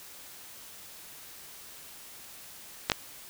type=clicks; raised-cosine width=0.2 ms; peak=-6 dBFS; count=2; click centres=2.899 / 2.918 s; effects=white hiss -48 dBFS RMS until 3.29 s